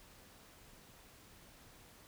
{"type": "silence", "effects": ["pink hiss -60 dBFS RMS until 2.07 s"]}